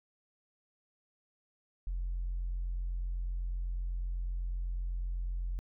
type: tone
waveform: sine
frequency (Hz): 44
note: F1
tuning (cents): +14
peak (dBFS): -31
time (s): 1.87-5.59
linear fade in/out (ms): 0
effects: tanh soft clip ceiling -29 dBFS